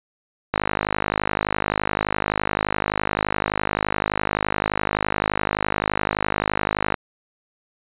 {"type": "click train", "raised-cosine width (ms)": 0.5, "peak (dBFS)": -5, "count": 332, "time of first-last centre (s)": [0.54, 6.942], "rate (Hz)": 51.7, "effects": ["resampled to 8000 Hz"]}